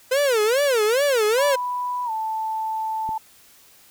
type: tone with vibrato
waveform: 45% pulse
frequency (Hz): 493.9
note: B4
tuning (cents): 0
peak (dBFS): -17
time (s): 0.11-1.56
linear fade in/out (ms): 10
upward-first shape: sine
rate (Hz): 2.4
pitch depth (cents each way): 280
type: tone with pitch glide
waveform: sine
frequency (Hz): 987.8 to 880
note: B5 to A5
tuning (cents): 0 to 0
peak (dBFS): -23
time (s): 1.38-3.18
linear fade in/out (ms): 5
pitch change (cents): -200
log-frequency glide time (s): 2.05-2.11
type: click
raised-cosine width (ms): 3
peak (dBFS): -24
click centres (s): 3.091
effects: white hiss -52 dBFS RMS until 3.9 s

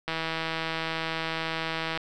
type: click train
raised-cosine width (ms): 0.3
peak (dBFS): -14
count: 308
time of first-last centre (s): 0.08-1.975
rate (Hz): 162
effects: none

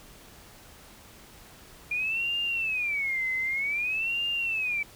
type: tone with vibrato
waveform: sine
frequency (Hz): 2399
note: D7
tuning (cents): +36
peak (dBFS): -26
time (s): 1.91-4.83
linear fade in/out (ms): 5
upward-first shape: sine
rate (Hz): 0.53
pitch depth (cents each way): 270
effects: pink hiss -51 dBFS RMS until 4.95 s

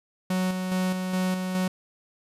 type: tone with tremolo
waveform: 45% pulse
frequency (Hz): 185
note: F#3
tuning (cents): 0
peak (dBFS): -23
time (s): 0.3-1.68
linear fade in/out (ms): 5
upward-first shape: square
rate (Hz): 2.4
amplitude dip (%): 40
effects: resampled to 32000 Hz

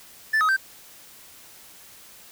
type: tone with pitch steps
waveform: triangle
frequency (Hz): 1758 / 1264 / 1559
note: A6 / D#6 / G6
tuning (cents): -2 / +27 / -10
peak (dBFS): -16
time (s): 0.33-0.567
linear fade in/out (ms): 10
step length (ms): 79
effects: white hiss -48 dBFS RMS until 2.31 s

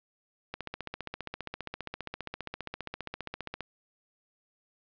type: click train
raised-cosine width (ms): 0.3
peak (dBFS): -20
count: 47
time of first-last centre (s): 0.54-3.607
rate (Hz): 15
effects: low-pass 5000 Hz 12 dB/octave

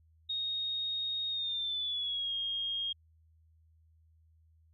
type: tone with pitch glide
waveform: sine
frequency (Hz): 3729 to 3246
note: A#7 to G#7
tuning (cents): 0 to -40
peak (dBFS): -32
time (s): 0.29-2.93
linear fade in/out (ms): 10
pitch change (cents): -240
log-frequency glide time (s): 1.3-2.34
effects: added 80 Hz sine -62 dBFS peak until 4.73 s

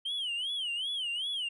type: tone with vibrato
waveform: sine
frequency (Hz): 3075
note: G7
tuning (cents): -34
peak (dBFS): -29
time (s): 0.05-1.49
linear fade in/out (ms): 10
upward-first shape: sine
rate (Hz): 2.6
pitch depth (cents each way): 180
effects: tanh soft clip ceiling -30 dBFS

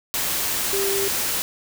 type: tone in noise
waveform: sine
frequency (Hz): 394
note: G4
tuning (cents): +9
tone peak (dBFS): -23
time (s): 0.73-1.08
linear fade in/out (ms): 0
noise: white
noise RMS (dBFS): -24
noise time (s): 0.14-1.42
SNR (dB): -2
effects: none

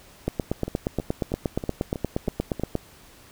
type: two click trains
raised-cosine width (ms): 2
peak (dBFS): -10 / -17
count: 22 / 7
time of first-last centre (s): 0.28-2.753 / 0.68-2.597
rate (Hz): 8.49 / 3.13
effects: pink hiss -51 dBFS RMS until 3.31 s

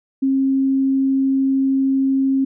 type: tone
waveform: sine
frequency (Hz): 268.7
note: C4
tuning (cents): +46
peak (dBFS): -14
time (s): 0.22-2.45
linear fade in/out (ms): 10
effects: none

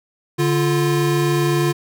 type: tone pair together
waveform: square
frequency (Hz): 145.18 / 347.7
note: D3 / F4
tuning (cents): -20 / -8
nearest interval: octave + minor third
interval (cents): 1512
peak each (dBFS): -19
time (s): 0.38-1.73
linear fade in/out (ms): 20
effects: none

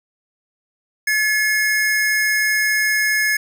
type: tone pair together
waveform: square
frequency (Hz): 1712 / 2157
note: A6 / C#7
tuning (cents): -48 / -48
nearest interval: major third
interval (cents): 400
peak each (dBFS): -18 / -21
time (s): 1.07-3.37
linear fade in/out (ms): 5
effects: none

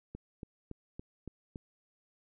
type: click train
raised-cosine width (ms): 3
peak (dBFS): -29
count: 6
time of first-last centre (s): 0.15-1.558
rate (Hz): 3.55
effects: none

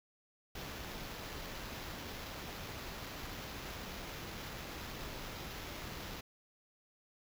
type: noise with sample-and-hold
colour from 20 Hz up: pink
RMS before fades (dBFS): -45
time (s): 0.55-6.21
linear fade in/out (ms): 5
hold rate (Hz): 8820
effects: none

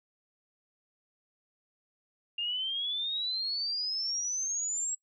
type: exponential sweep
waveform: sine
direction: up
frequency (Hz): 2794 to 7690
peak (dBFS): -30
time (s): 2.38-4.95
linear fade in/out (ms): 5
effects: noise-tail reverb RT60 0.1 s tail -23 dB re dry

